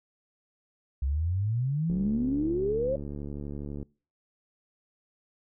sine exponential sweep, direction up, 64.4 to 554.4 Hz, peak -25 dBFS, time 1.02-2.96 s, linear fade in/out 5 ms
click train, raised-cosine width 3 ms, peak -25 dBFS, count 140, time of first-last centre 1.9-3.828 s, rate 72.1 Hz
effects noise-tail reverb RT60 0.4 s tail -25 dB re dry

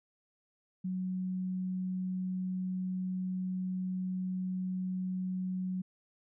sine tone, 185 Hz, F#3, in tune, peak -32 dBFS, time 0.84-5.82 s, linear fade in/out 10 ms, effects none

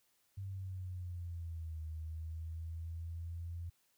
sine linear two-way sweep, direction down then up, 98.2 to 78.6 to 85.6 Hz, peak -40 dBFS, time 0.37-3.7 s, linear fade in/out 10 ms, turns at 1.82 s, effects white hiss -75 dBFS RMS until 3.97 s

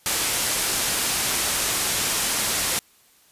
white low-pass noise, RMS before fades -24 dBFS, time 0.06-2.79 s, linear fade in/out 0 ms, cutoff 12000 Hz, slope 24 dB/octave, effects white hiss -57 dBFS RMS until 3.31 s + resampled to 32000 Hz

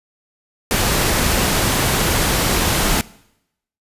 pink noise, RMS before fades -17 dBFS, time 0.71-3.01 s, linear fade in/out 0 ms, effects noise-tail reverb RT60 0.8 s tail -21 dB re dry + resampled to 32000 Hz

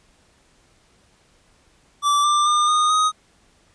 square tone with pitch steps, 1163 / 1184.7 / 1206.8 / 1229.3 / 1252.2 Hz, D6 / D6 / D6 / D#6 / D#6, -17 / +15 / +47 / -21 / +11 cents, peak -16 dBFS, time 2.02-3.12 s, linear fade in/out 50 ms, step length 220 ms, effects pink hiss -58 dBFS RMS until 3.74 s + resampled to 22050 Hz

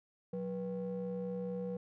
triangle ring-modulated tone, 151.4 Hz, D#3, 47 cents flat, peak -31 dBFS, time 0.33-1.77 s, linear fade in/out 5 ms, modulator 335 Hz, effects none

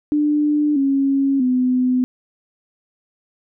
sine tone with pitch steps, 297.3 / 274.2 / 252.9 Hz, D4 / C#4 / B3, +21 / -19 / +41 cents, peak -14 dBFS, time 0.12-2.04 s, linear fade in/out 0 ms, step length 640 ms, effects none

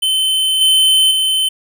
square tone with level steps, 3067 Hz, G7, 38 cents flat, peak -13 / -9 / -13 dBFS, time 0.02-1.49 s, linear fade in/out 10 ms, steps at 0.61 / 1.11 s, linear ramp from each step 2 ms, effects none

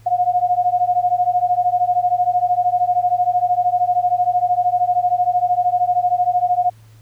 sine beating tone pair, 712 / 725 Hz, F5 / F#5, +33 / -35 cents, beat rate 13 Hz, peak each -17 dBFS, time 0.06-6.7 s, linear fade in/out 10 ms, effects added 110 Hz sine -43 dBFS peak until 7.01 s + pink hiss -55 dBFS RMS until 7.01 s

